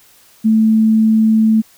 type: tone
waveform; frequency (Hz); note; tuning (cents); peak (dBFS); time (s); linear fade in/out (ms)
sine; 220; A3; 0; -8; 0.44-1.62; 20
effects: white hiss -48 dBFS RMS until 1.77 s